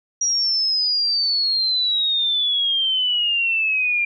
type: exponential sweep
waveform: sine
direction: down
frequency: 5750 to 2382 Hz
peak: -17 dBFS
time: 0.21-4.05 s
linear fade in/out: 5 ms
effects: none